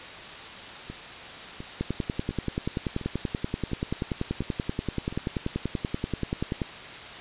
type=two click trains; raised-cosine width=3 ms; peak=-24 / -14 dBFS; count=7 / 51; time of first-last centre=0.9-5.125 / 1.81-6.618 s; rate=1.42 / 10.4 Hz; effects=white hiss -40 dBFS RMS until 7.2 s + resampled to 8000 Hz